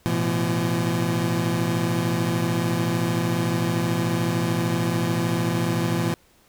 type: chord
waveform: 25% pulse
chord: A suspended second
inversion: none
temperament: equal with one note detuned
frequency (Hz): 110 / 123.47 / 169.15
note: A2 / B2 / E3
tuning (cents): 0 / 0 / +45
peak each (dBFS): -24 / -23 / -20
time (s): 0.06-6.14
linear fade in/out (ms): 0
effects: pink hiss -58 dBFS RMS until 6.48 s